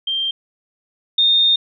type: tone pair in turn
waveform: sine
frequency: 3169 / 3659 Hz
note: G7 / A#7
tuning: +18 / -33 cents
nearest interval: major second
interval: 249 cents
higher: second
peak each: -18 / -11 dBFS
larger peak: second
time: 0.07-0.31 / 1.18-1.56 s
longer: second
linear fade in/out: 5 ms
effects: none